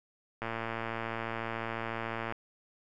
click train, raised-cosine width 0.5 ms, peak -20 dBFS, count 218, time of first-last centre 0.42-2.324 s, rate 114 Hz, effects none

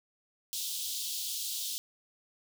pink high-pass noise, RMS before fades -36 dBFS, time 0.53-1.78 s, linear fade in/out 0 ms, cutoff 3200 Hz, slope 48 dB/octave, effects none

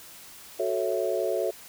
sine chord, F# minor seventh, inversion none, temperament equal, 370 / 440 / 554.4 / 659.3 Hz, F#4 / A4 / C#5 / E5, 0 / 0 / 0 / 0 cents, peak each -30 dBFS, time 0.59-1.51 s, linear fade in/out 10 ms, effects white hiss -47 dBFS RMS until 1.68 s

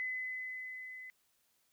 sine tone with level ramp, 2022 Hz, B6, 40 cents sharp, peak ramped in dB -34 to -46 dBFS, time 0-1.1 s, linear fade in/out 0 ms, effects white hiss -75 dBFS RMS until 1.72 s

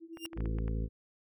sine tone with tremolo, 329.6 Hz, E4, in tune, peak -40 dBFS, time 0-0.6 s, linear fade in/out 50 ms, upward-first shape triangle, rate 9.2 Hz, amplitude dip 95%
sawtooth tone with exponential growth, 2800 Hz, F7, 4 cents sharp, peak -32 dBFS, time 0.13-0.26 s, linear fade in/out 0 ms, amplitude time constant 27 ms
clicks, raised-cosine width 0.5 ms, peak -32 dBFS, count 8, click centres 0.172 / 0.254 / 0.332 / 0.375 / 0.406 / 0.457 / 0.586 / 0.68 s
harmonic tone, 55 Hz, A1, in tune, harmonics 1 / 2 / 3 / 4 / 5 / 7 / 8 / 9, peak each -32 / -38 / -42 / -44 / -46 / -49 / -50 / -51 dBFS, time 0.35-0.89 s, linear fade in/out 50 ms
effects none

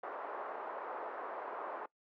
white band-pass noise, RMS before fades -43 dBFS, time 0.03-1.86 s, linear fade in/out 5 ms, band 400 to 1200 Hz, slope 24 dB/octave, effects noise-tail reverb RT60 0.1 s tail -21 dB re dry

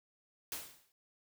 white noise with exponential decay, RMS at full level -38 dBFS, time 0.52-0.92 s, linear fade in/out 1 ms, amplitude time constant 85 ms, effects none

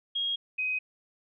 sine tone pair in turn, 3269 / 2516 Hz, G#7 / D#7, -28 / +19 cents, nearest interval perfect fourth, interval 453 cents, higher first, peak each -27 dBFS, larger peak neither, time 0.15-0.36 / 0.58-0.79 s, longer neither, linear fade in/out 10 ms, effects none

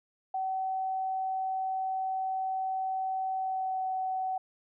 sine tone with pitch glide, 760 to 753.9 Hz, F#5 to F#5, +46 to +32 cents, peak -29 dBFS, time 0.34-4.38 s, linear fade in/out 5 ms, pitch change -14 cents, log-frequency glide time 3.36-3.86 s, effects none

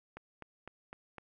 click train, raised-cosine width 0.5 ms, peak -30 dBFS, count 5, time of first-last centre 0.17-1.183 s, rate 3.95 Hz, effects none

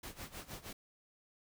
pink noise with tremolo, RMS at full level -45 dBFS, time 0.03-0.73 s, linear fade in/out 5 ms, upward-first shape sine, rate 6.4 Hz, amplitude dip 85%, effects none

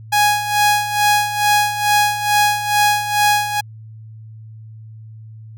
sawtooth tone with tremolo, 830.6 Hz, G#5, in tune, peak -7 dBFS, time 0.12-3.61 s, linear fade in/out 10 ms, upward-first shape sine, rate 2.3 Hz, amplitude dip 70%, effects added 110 Hz sine -34 dBFS peak until 5.57 s

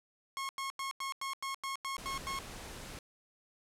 sawtooth tone bursts, 1086 Hz, C#6, 36 cents flat, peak -32 dBFS, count 10, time 0.37-2.389 s, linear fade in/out 0 ms, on 120 ms, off 91 ms
pink noise, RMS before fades -46 dBFS, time 1.98-2.99 s, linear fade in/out 2 ms
effects low-pass 11000 Hz 12 dB/octave

